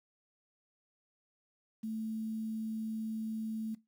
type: tone with quantisation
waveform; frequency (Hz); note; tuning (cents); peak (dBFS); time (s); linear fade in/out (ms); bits
sine; 220.5; A3; +4; -35; 1.83-3.75; 10; 10
effects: noise-tail reverb RT60 0.2 s tail -18 dB re dry